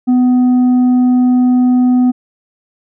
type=tone with tanh clipping; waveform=sine; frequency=250 Hz; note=B3; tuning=21 cents sharp; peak=-8 dBFS; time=0.07-2.12 s; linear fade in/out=20 ms; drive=4 dB; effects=none